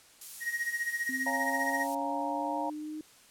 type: noise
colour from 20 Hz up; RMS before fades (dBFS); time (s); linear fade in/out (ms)
violet; -39; 0.21-1.95; 5
type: tone with tremolo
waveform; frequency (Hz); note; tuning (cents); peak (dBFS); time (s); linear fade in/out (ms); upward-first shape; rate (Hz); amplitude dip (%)
triangle; 1883; A#6; +17; -26; 0.4-1.87; 50; sine; 15; 75
type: exponential sweep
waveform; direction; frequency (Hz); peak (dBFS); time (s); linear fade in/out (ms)
sine; up; 259 to 309.5; -36; 1.09-3.01; 2
type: chord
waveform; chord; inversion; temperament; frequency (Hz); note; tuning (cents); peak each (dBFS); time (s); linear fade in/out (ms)
sine; Bb minor seventh; first; equal; 554.4 / 698.5 / 830.6 / 932.3; Db5 / F5 / Ab5 / Bb5; 0 / 0 / 0 / 0; -38 / -37 / -38 / -34; 1.26-2.7; 5
effects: white hiss -58 dBFS RMS until 3.3 s + low-pass 11000 Hz 12 dB/octave